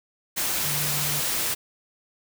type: tone in noise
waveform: sine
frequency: 146.83 Hz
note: D3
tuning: in tune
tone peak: -32 dBFS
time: 0.64-1.21 s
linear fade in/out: 20 ms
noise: white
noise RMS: -26 dBFS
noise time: 0.36-1.55 s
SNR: -9 dB
effects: none